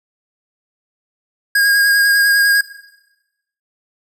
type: tone with vibrato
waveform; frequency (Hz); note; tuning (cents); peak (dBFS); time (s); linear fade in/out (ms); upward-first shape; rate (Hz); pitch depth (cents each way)
square; 1632; G#6; -31; -11; 1.55-2.61; 5; sine; 10; 19
effects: noise-tail reverb RT60 1.0 s tail -17 dB re dry